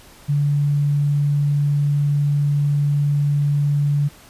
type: tone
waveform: sine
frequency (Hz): 144.5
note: D3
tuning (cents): -28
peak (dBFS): -15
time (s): 0.28-4.09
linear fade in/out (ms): 20
effects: pink hiss -46 dBFS RMS until 4.29 s + resampled to 32000 Hz